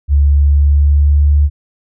sine tone with pitch glide, 71.4 to 72.94 Hz, D2 to D2, -48 to -11 cents, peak -6 dBFS, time 0.08-1.5 s, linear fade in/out 50 ms, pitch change +37 cents, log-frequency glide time 0.26-1.36 s, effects none

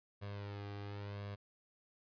sawtooth tone with flanger, 101.5 Hz, G#2, 39 cents flat, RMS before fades -45 dBFS, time 0.21-1.36 s, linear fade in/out 20 ms, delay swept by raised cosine 1.8 to 2.54 ms, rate 0.94 Hz, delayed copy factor +0.6, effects resampled to 11025 Hz

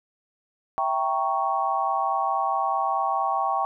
sine chord, E diminished seventh, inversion none, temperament equal, 659.3 / 784 / 932.3 / 1108.7 Hz, E5 / G5 / Bb5 / Db6, 0 / 0 / 0 / 0 cents, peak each -31 / -25 / -30 / -26 dBFS, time 0.78-3.65 s, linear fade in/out 0 ms, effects none

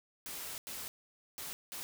white noise bursts at uneven times, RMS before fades -43 dBFS, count 4, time 0.26-0.58 / 0.67-0.88 / 1.38-1.53 / 1.72-1.83 s, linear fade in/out 0 ms, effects none

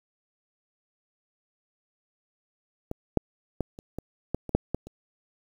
clicks, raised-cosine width 2 ms, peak -18 / -7 / -13 / -29 / -20 / -13 / -22 / -6 / -13 / -29 dBFS, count 10, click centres 2.914 / 3.173 / 3.607 / 3.789 / 3.986 / 4.346 / 4.493 / 4.55 / 4.746 / 4.87 s, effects 8-bit

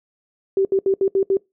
sine tone bursts at uneven times, 387.8 Hz, G4, 19 cents flat, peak -14 dBFS, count 6, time 0.57-0.65 / 0.72-0.79 / 0.86-0.94 / 1.01-1.08 / 1.15-1.23 / 1.3-1.37 s, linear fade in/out 2 ms, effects noise-tail reverb RT60 0.2 s tail -24 dB re dry

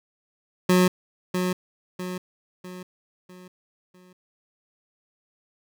25% pulse tone with echo, 182 Hz, F#3, 28 cents flat, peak -12 dBFS, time 0.69-0.88 s, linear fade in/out 5 ms, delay 650 ms, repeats 5, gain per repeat -7 dB, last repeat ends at 4.13 s, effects none

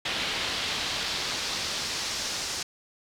brown noise with band-pass filter sweep, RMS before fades -31 dBFS, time 0.05-2.63 s, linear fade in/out 5 ms, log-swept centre 3400 to 5800 Hz, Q 1.6, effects none

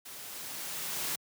white noise with level ramp, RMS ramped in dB -46 to -33 dBFS, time 0.05-1.16 s, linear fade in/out 10 ms, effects high-pass 100 Hz 12 dB/octave

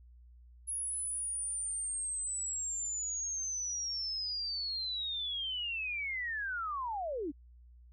sine linear sweep, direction down, 10548 to 261.6 Hz, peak -34 dBFS, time 0.67-7.32 s, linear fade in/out 20 ms, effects added 60 Hz sine -54 dBFS peak until 7.92 s

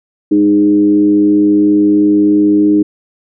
sine tone with frequency modulation, 307.3 Hz, D#4, 21 cents flat, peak -6 dBFS, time 0.31-2.83 s, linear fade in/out 10 ms, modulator 103 Hz, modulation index 0.54, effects none

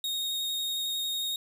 40% pulse tone with vibrato, 3729 Hz, A#7, in tune, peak -28 dBFS, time 0.04-1.36 s, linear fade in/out 2 ms, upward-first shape square, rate 11 Hz, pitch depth 11 cents each way, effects none

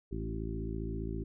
harmonic tone with a mistuned harmonic, 55 Hz, A1, in tune, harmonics 1 / 2 / 3 / 4 / 5 / 6 / 7, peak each -38 / -41 / -43 / -44 / -45 / -44 / -44 dBFS, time 0.11-1.24 s, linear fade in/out 10 ms, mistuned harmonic 6, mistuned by +16 cents, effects none

